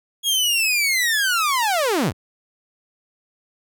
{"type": "linear sweep", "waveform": "sawtooth", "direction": "down", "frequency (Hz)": [3322, 58.27], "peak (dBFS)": -14, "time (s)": [0.23, 2.13], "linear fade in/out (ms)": 50, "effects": []}